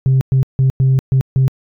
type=tone bursts at uneven times; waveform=sine; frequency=132.3 Hz; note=C3; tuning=20 cents sharp; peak=-7 dBFS; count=6; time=0.06-0.21 / 0.32-0.43 / 0.59-0.7 / 0.8-0.99 / 1.12-1.21 / 1.36-1.48 s; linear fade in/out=0 ms; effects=tanh soft clip ceiling -7 dBFS